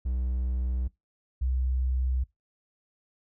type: tone pair in turn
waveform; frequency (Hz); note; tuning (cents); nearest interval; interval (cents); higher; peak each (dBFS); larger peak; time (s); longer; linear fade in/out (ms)
triangle / sine; 62.6 / 63.92; B1 / C2; +24 / -40; unison; 36; second; -24; neither; 0.05-0.88 / 1.41-2.24; neither; 10
effects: noise-tail reverb RT60 0.2 s tail -23 dB re dry